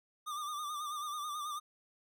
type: tone with vibrato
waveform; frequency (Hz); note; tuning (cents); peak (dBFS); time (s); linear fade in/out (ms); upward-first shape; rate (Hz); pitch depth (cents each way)
square; 1197; D6; +33; -38; 0.26-1.6; 20; sine; 9.2; 59
effects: none